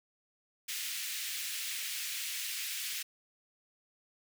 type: high-pass noise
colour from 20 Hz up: pink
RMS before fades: -38 dBFS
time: 0.68-3.03 s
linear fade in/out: 10 ms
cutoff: 2100 Hz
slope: 24 dB/octave
effects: none